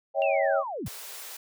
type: chord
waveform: sine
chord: C# diminished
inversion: none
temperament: equal with one note detuned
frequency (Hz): 554.4 / 643.1 / 784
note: C#5 / E5 / G5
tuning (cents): 0 / -43 / 0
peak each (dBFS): -25 / -26 / -28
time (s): 0.14-0.64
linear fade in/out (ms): 50
type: linear sweep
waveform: sine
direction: down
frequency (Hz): 2794 to 72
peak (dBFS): -31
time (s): 0.22-0.88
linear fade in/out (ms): 0
type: high-pass noise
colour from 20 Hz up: white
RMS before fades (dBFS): -41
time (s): 0.86-1.37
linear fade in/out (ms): 5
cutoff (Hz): 390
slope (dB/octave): 48
effects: none